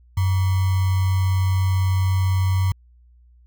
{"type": "tone with sample-and-hold", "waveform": "sine", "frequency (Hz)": 94, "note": "F#2", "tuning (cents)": 28, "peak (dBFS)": -16, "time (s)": [0.17, 2.72], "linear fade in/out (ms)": 5, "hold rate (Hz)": 1050, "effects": ["added 60 Hz sine -49 dBFS peak until 3.46 s"]}